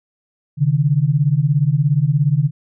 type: beating tone pair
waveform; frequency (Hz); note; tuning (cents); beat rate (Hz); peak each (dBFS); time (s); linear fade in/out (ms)
sine; 135.3 / 152.3; C#3 / D#3; -42 / -37; 17; -16 / -15; 0.57-2.51; 50
effects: none